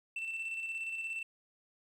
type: tone with tremolo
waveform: sine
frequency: 2675 Hz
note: E7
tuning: 25 cents sharp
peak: -32 dBFS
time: 0.16-1.23 s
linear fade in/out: 5 ms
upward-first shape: square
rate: 17 Hz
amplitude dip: 45%
effects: tanh soft clip ceiling -34 dBFS + 11-bit